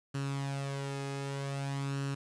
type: tone with flanger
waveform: sawtooth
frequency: 138.59 Hz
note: C#3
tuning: in tune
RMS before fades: -36 dBFS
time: 0.14-2.15 s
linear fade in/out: 10 ms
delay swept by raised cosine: 0.69 to 2.39 ms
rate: 0.53 Hz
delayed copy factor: +0.55
effects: resampled to 22050 Hz + 9-bit